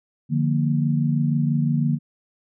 sine chord, Bb major, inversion first, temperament equal with one note detuned, 148.54 / 174.61 / 233.1 Hz, D3 / F3 / Bb3, +20 / 0 / 0 cents, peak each -20 / -26 / -23 dBFS, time 0.29-1.99 s, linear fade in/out 50 ms, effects none

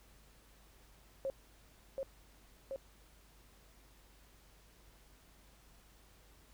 sine tone with echo, 540 Hz, C#5, 45 cents flat, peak -34 dBFS, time 1.25-1.3 s, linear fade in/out 0 ms, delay 730 ms, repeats 2, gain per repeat -2 dB, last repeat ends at 2.76 s, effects added 50 Hz sine -63 dBFS peak until 6.53 s + pink hiss -65 dBFS RMS until 6.53 s

